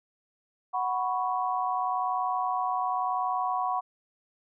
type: chord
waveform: sine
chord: F# suspended fourth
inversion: none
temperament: equal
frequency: 740 / 987.8 / 1108.7 Hz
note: F#5 / B5 / C#6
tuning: 0 / 0 / 0 cents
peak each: -29 / -31 / -31 dBFS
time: 0.73-3.81 s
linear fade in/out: 20 ms
effects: none